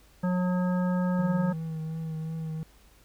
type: harmonic tone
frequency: 181 Hz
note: F#3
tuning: 38 cents flat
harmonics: 1 / 3 / 5 / 7 / 9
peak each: -24 / -34 / -38 / -41 / -43 dBFS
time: 0.23-1.53 s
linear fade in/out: 10 ms
type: tone with vibrato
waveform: triangle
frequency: 160 Hz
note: D#3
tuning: 49 cents sharp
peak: -29 dBFS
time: 1.19-2.63 s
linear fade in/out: 0 ms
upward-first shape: triangle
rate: 2.8 Hz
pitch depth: 28 cents each way
effects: added 50 Hz sine -58 dBFS peak until 3.04 s + pink hiss -60 dBFS RMS until 3.04 s